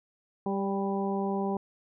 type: harmonic tone with a mistuned harmonic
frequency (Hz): 197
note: G3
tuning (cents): +9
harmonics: 1 / 2 / 3 / 4 / 5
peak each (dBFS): -30 / -32 / -39 / -35 / -39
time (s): 0.46-1.57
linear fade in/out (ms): 2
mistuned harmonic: 3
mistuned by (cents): -24
effects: none